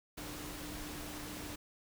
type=tone in noise; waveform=sine; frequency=298.8 Hz; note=D4; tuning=30 cents sharp; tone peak=-48 dBFS; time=0.17-1.56 s; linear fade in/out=10 ms; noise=pink; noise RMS=-45 dBFS; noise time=0.17-1.56 s; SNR=-6 dB; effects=none